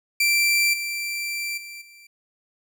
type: tone with level steps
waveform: sawtooth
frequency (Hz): 2349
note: D7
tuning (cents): 0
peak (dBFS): -14 / -23 / -33 / -43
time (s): 0.2-2.07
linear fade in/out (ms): 5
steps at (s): 0.73 / 1.57 / 1.81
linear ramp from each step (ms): 10
effects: none